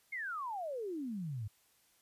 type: exponential sweep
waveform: sine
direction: down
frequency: 2199 to 98 Hz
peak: -37 dBFS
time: 0.12-1.48 s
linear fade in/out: 10 ms
effects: white hiss -70 dBFS RMS until 2.01 s + resampled to 32000 Hz